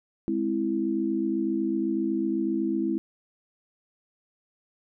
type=chord; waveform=sine; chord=Ab augmented; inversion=none; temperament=equal; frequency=207.7 / 261.6 / 329.6 Hz; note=Ab3 / C4 / E4; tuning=0 / 0 / 0 cents; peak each=-30 / -30 / -26 dBFS; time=0.28-2.98 s; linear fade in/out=0 ms; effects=none